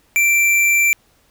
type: tone with hard clipping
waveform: sine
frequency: 2349 Hz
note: D7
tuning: in tune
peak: -13 dBFS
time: 0.16-0.93 s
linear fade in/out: 0 ms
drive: 15 dB
effects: pink hiss -57 dBFS RMS until 1.3 s